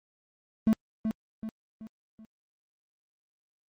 triangle tone with echo, 220 Hz, A3, in tune, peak -17 dBFS, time 0.67-0.73 s, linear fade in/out 0 ms, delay 380 ms, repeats 4, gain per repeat -7 dB, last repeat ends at 2.25 s, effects Opus 24 kbps

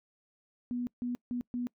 sine tone bursts at uneven times, 244.3 Hz, B3, 19 cents flat, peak -31 dBFS, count 4, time 0.71-0.87 / 1.02-1.15 / 1.31-1.41 / 1.54-1.67 s, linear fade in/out 0 ms, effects noise-tail reverb RT60 0.1 s tail -24 dB re dry

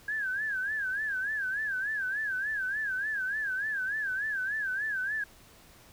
sine tone with vibrato, 1627 Hz, G#6, 36 cents flat, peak -29 dBFS, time 0.08-5.24 s, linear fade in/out 5 ms, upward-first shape sine, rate 3.4 Hz, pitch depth 140 cents each way, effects pink hiss -56 dBFS RMS until 5.92 s

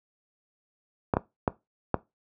clicks, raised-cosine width 1 ms, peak -8 dBFS, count 4, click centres 1.138 / 1.169 / 1.478 / 1.943 s, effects noise-tail reverb RT60 0.2 s tail -18 dB re dry + high-pass 60 Hz 12 dB/octave

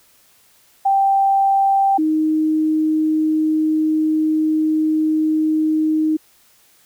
sine tone pair in turn, 784 / 311.9 Hz, G5 / D#4, 0 / +4 cents, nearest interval octave + major third, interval 1596 cents, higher first, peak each -12 / -14 dBFS, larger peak first, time 0.85-1.98 / 1.98-6.17 s, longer second, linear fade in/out 10 ms, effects white hiss -54 dBFS RMS until 6.85 s

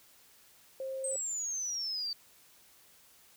sine tone, 531 Hz, C5, 25 cents sharp, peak -35 dBFS, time 0.8-1.16 s, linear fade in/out 2 ms
sine exponential sweep, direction down, 8372 to 4586 Hz, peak -33 dBFS, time 1.04-2.13 s, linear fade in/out 2 ms
effects white hiss -61 dBFS RMS until 3.36 s

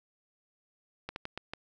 slowing click train, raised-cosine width 0.3 ms, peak -21 dBFS, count 5, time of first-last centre 1.09-1.535 s, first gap 71 ms, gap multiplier 1.31, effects none

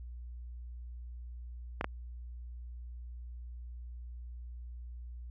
clicks, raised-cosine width 0.5 ms, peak -17 dBFS, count 2, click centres 1.811 / 1.844 s, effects added 60 Hz sine -42 dBFS peak until 5.3 s + AAC 64 kbps

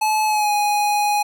square tone with pitch glide, 861 to 829.8 Hz, A5 to G#5, -38 to -2 cents, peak -17 dBFS, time 0.01-1.23 s, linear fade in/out 10 ms, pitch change -64 cents, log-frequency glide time 0.25-0.52 s, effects none

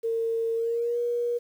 sine tone with pitch glide, 456 to 478.1 Hz, A#4 to A#4, -38 to +44 cents, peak -24 dBFS, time 0.03-1.39 s, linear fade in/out 20 ms, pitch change +82 cents, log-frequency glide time 0.55-0.98 s, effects 9-bit

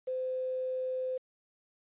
sine tone with quantisation, 514 Hz, C5, 31 cents flat, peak -31 dBFS, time 0.07-1.18 s, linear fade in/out 10 ms, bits 9, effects resampled to 8000 Hz

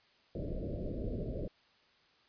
pink low-pass noise, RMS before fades -38 dBFS, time 0.35-1.48 s, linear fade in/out 2 ms, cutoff 630 Hz, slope 96 dB/octave, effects white hiss -67 dBFS RMS until 2.28 s + resampled to 11025 Hz

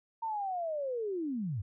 sine linear sweep, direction down, 922 to 86.3 Hz, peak -32 dBFS, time 0.22-1.62 s, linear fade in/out 10 ms, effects none

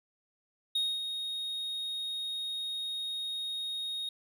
triangle tone with ADSR envelope, 3732 Hz, A#7, 1 cent sharp, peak -25 dBFS, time 0.75-4.09 s, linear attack 6 ms, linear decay 240 ms, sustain -7 dB, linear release 3 ms, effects none

